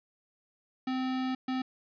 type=tone bursts at uneven times; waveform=square; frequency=258.6 Hz; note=C4; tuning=20 cents flat; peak=-30 dBFS; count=2; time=0.87-1.35 / 1.48-1.62 s; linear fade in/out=5 ms; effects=resampled to 11025 Hz + 10-bit